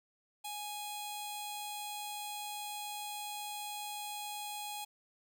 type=tone with notch filter; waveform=15% pulse; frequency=830.6 Hz; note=G#5; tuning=in tune; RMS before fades=-42 dBFS; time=0.44-4.85 s; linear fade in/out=10 ms; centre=1700 Hz; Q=0.54; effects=none